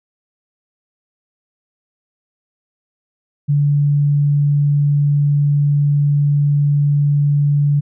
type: tone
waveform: sine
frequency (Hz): 144.6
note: D3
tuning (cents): -27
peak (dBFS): -11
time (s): 3.48-7.81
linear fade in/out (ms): 20
effects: none

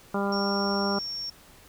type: harmonic tone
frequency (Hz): 199.4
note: G3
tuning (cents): +30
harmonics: 1 / 2 / 3 / 4 / 5 / 6 / 7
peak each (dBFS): -28 / -31 / -33 / -34 / -35 / -36 / -36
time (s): 0.14-0.99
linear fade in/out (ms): 5
type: tone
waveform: sine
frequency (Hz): 5500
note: F8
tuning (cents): -27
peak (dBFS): -31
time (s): 0.32-1.3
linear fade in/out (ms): 5
effects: pink hiss -53 dBFS RMS until 1.68 s

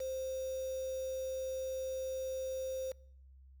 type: tone with quantisation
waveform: sine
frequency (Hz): 523.3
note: C5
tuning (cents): 0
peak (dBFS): -36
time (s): 0-2.92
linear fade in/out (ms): 5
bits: 8
effects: noise-tail reverb RT60 0.7 s tail -26 dB re dry + added 66 Hz sine -55 dBFS peak until 3.6 s

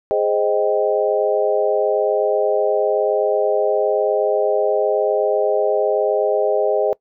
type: chord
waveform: sine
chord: Ab major seventh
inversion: none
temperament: equal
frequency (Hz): 415.3 / 523.3 / 622.3 / 784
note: Ab4 / C5 / Eb5 / G5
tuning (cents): 0 / 0 / 0 / 0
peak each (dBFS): -19 / -21 / -19 / -25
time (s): 0.11-6.93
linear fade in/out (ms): 0
effects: noise-tail reverb RT60 0.1 s tail -22 dB re dry

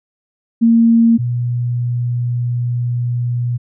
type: tone pair in turn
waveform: sine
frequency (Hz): 230 / 121.28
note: A#3 / B2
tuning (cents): -23 / -31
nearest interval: major seventh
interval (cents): 1108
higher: first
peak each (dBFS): -7 / -15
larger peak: first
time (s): 0.61-1.18 / 1.18-3.58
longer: second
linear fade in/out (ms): 20
effects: none

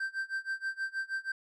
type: tone with tremolo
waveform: triangle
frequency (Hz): 1566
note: G6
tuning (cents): -2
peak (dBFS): -28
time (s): 0-1.32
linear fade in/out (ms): 5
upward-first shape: sine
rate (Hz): 6.3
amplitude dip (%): 95
effects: resampled to 24000 Hz

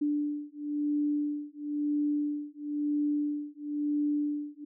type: beating tone pair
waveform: sine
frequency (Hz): 293.7 / 294.69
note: D4 / D4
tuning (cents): 0 / +6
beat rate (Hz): 0.99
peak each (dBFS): -31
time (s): 0.01-4.65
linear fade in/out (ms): 10
effects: none

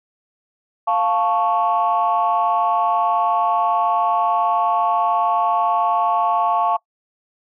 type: chord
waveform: sine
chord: F augmented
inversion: none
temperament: equal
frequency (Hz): 698.5 / 880 / 1108.7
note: F5 / A5 / C#6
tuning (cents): 0 / 0 / 0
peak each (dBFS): -19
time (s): 0.87-6.77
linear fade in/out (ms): 10
effects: noise-tail reverb RT60 0.1 s tail -22 dB re dry + tanh soft clip ceiling -8 dBFS

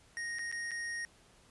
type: tone with dropouts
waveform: square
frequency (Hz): 1867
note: A#6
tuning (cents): +2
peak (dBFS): -37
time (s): 0.17-1.05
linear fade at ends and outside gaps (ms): 0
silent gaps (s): 0.386-0.392 / 0.515-0.525 / 0.709-0.716
effects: pink hiss -63 dBFS RMS until 1.5 s + resampled to 24000 Hz

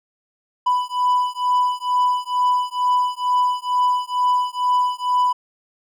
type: beating tone pair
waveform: triangle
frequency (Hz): 992 / 994.2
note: B5 / B5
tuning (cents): +7 / +11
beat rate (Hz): 2.2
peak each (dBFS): -18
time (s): 0.66-5.33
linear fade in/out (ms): 10
effects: none

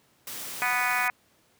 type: noise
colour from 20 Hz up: white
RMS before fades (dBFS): -37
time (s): 0.27-1.08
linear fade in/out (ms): 2
type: harmonic tone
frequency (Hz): 246.9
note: B3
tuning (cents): 0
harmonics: 3 / 4 / 5 / 6 / 7 / 8 / 9 / 10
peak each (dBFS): -32 / -32 / -32 / -32 / -32 / -32 / -32 / -32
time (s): 0.62-1.1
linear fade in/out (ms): 0
effects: pink hiss -64 dBFS RMS until 1.59 s + high-pass 100 Hz 12 dB/octave

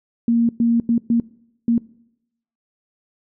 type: tone bursts at uneven times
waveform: sine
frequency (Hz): 233.1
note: A#3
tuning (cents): 0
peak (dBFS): -13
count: 5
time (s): 0.28-0.49 / 0.6-0.8 / 0.89-0.98 / 1.1-1.2 / 1.68-1.78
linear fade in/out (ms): 2
effects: noise-tail reverb RT60 0.8 s tail -22 dB re dry

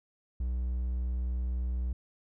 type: tone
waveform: triangle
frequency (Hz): 61.74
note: B1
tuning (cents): 0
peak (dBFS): -27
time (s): 0.4-1.93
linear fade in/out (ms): 5
effects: none

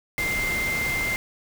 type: tone in noise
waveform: sine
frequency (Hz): 2093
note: C7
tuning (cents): 0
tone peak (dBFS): -24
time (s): 0.18-1.16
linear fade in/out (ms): 0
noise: pink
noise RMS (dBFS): -31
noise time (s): 0.18-1.16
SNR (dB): +4
effects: none

